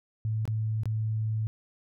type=tone with dropouts; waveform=sine; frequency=109.5 Hz; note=A2; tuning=8 cents flat; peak=-26 dBFS; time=0.25-1.47 s; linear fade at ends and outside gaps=0 ms; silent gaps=0.454-0.477 / 0.834-0.856 s; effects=none